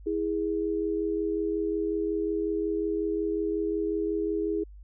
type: tone pair together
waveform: sine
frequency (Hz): 327.1 / 412.6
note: E4 / G#4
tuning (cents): -13 / -11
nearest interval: major third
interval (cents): 402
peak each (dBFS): -29 / -28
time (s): 0.06-4.64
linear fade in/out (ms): 10
effects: added 50 Hz sine -44 dBFS peak until 4.83 s